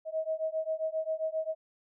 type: beating tone pair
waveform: sine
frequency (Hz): 632 / 639.5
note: D#5 / D#5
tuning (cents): +27 / +47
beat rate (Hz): 7.5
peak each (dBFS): -33 / -33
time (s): 0.05-1.55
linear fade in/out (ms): 50
effects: none